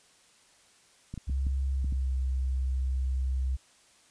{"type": "clicks", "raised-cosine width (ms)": 5, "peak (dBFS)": -25, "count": 6, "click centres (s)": [1.14, 1.177, 1.297, 1.468, 1.845, 1.925]}
{"type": "tone with pitch glide", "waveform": "sine", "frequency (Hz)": [67.2, 65.14], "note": ["C2", "C2"], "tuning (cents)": [47, -7], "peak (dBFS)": -26, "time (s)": [1.27, 3.57], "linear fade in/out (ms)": 20, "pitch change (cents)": -54, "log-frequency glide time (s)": [1.71, 2.13]}
{"effects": ["white hiss -61 dBFS RMS until 4.1 s", "resampled to 22050 Hz"]}